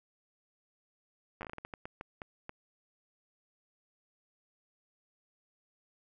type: slowing click train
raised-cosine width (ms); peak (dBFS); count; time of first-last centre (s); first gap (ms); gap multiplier
0.5; -26; 14; 1.41-2.494; 9; 1.33
effects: none